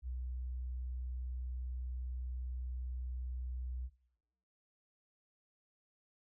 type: tone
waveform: sine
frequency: 62.5 Hz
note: B1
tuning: 21 cents sharp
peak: -38 dBFS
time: 0.02-3.9 s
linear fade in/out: 50 ms
effects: noise-tail reverb RT60 0.8 s tail -18 dB re dry